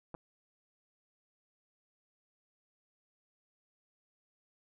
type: clicks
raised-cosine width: 1 ms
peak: -30 dBFS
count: 2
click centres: 0.143 / 0.149 s
effects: none